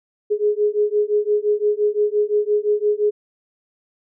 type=beating tone pair; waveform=sine; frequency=415.3 / 421.1 Hz; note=G#4 / G#4; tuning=0 / +24 cents; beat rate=5.8 Hz; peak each=-19 dBFS; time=0.3-3.11 s; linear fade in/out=20 ms; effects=none